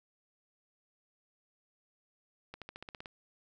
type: accelerating click train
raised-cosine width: 0.3 ms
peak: -28 dBFS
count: 9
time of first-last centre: 2.54-3.058 s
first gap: 77 ms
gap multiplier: 0.95
effects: none